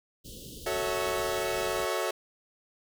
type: band-stop noise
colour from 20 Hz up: pink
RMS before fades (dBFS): -44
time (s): 0.24-1.86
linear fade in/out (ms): 20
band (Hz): 550 to 2900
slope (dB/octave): 96
type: chord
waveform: sawtooth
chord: F# minor seventh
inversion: none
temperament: equal with one note detuned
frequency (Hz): 370 / 440 / 554.4 / 647.9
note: F#4 / A4 / C#5 / E5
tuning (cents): 0 / 0 / 0 / -30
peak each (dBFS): -30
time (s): 0.66-2.11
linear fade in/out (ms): 5
effects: none